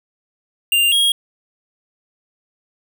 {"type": "tone pair in turn", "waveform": "square", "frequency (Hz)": [2794, 3277], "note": ["F7", "G#7"], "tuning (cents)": [0, -24], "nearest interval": "minor third", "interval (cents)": 276, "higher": "second", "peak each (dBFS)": -13, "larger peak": "neither", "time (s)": [[0.72, 0.92], [0.92, 1.12]], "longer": "neither", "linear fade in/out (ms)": 2, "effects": []}